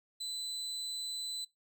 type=tone; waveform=35% pulse; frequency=4010 Hz; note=B7; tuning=26 cents sharp; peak=-36 dBFS; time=0.2-1.45 s; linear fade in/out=10 ms; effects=noise-tail reverb RT60 0.2 s tail -22 dB re dry